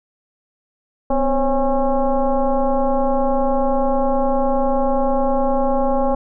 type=tone with frequency modulation; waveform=sine; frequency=282.8 Hz; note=C#4; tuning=35 cents sharp; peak=-14 dBFS; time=1.1-6.15 s; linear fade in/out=5 ms; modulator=268 Hz; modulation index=2.3; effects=none